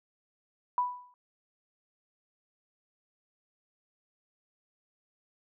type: tone with exponential decay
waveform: sine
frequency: 987.8 Hz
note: B5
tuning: in tune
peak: -22 dBFS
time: 0.78-1.14 s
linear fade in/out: 1 ms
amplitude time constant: 78 ms
effects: none